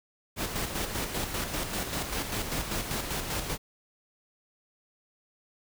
pink noise with tremolo, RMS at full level -31 dBFS, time 0.36-3.58 s, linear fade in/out 50 ms, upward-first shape square, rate 5.1 Hz, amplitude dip 45%, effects none

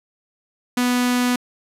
sawtooth tone with notch filter, 246.9 Hz, B3, in tune, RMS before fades -19 dBFS, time 0.77-1.36 s, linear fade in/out 5 ms, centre 570 Hz, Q 1.3, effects resampled to 32000 Hz

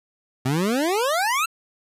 25% pulse exponential sweep, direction up, 123.47 to 1380 Hz, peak -16 dBFS, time 0.45-1.46 s, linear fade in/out 10 ms, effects resampled to 32000 Hz

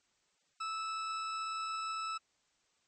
40% pulse tone, 1311 Hz, E6, 10 cents flat, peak -35 dBFS, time 0.6-2.18 s, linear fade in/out 10 ms, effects white hiss -75 dBFS RMS until 2.87 s + MP3 32 kbps

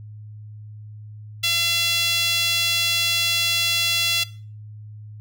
sawtooth tone with high-pass filter, 680 Hz, F5, 46 cents flat, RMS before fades -21 dBFS, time 1.43-4.24 s, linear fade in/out 10 ms, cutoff 3100 Hz, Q 3, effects noise-tail reverb RT60 0.4 s tail -19 dB re dry + added 106 Hz sine -36 dBFS peak until 5.2 s

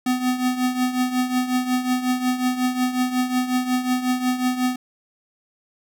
square tone with tremolo, 252.1 Hz, B3, 36 cents sharp, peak -17 dBFS, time 0.06-4.76 s, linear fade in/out 5 ms, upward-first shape triangle, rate 5.5 Hz, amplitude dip 75%, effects none

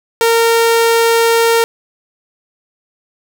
sawtooth tone, 460.2 Hz, A#4, 22 cents flat, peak -5 dBFS, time 0.21-1.64 s, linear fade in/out 0 ms, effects none

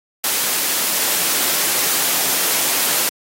white noise, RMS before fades -18 dBFS, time 0.24-3.09 s, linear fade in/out 0 ms, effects high-pass 200 Hz 12 dB/octave + AAC 48 kbps

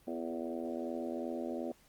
harmonic tone with a mistuned harmonic, 82.7 Hz, E2, 6 cents sharp, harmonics 3 / 4 / 5 / 6 / 7 / 8 / 9, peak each -40 / -41 / -45 / -47 / -43 / -47 / -50 dBFS, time 0.07-1.72 s, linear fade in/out 5 ms, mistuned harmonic 4, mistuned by +30 cents, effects pink hiss -65 dBFS RMS until 1.88 s + Opus 32 kbps

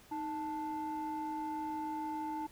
sine tone pair together, 311.1 / 880 Hz, D#4 / A5, 0 / 0 cents, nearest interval octave + tritone, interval 1800 cents, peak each -38 / -36 dBFS, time 0.11-2.47 s, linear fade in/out 10 ms, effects tanh soft clip ceiling -32 dBFS + pink hiss -60 dBFS RMS until 2.51 s

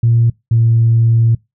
sine tone pair in turn, 116.54 / 114.87 Hz, A#2 / A#2, 0 / -25 cents, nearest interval unison, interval 25 cents, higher first, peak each -7 dBFS, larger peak neither, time 0.03-0.3 / 0.51-1.35 s, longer second, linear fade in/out 5 ms, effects noise-tail reverb RT60 0.2 s tail -23 dB re dry + tanh soft clip ceiling -3 dBFS

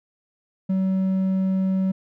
sine tone with hard clipping, 189.6 Hz, F#3, 43 cents sharp, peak -20 dBFS, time 0.69-1.92 s, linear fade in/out 10 ms, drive 3 dB, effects none

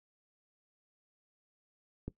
click, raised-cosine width 3 ms, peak -25 dBFS, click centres 2.08 s, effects noise-tail reverb RT60 0.1 s tail -18 dB re dry

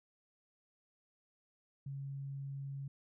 sine tone, 138.1 Hz, C#3, 6 cents flat, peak -40 dBFS, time 1.86-2.88 s, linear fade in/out 5 ms, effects none

